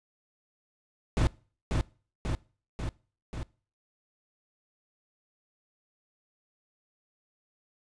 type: noise with echo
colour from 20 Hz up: brown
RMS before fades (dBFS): -24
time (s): 1.17-1.27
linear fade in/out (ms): 0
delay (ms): 540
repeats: 4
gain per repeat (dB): -3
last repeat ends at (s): 3.43
effects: noise-tail reverb RT60 0.4 s tail -22 dB re dry + resampled to 22050 Hz